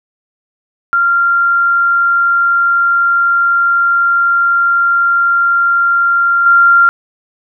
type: tone with level steps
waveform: sine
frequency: 1386 Hz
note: F6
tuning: 14 cents flat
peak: -8 / -4 dBFS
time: 0.93-6.89 s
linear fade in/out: 0 ms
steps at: 6.46 s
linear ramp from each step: 2 ms
effects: none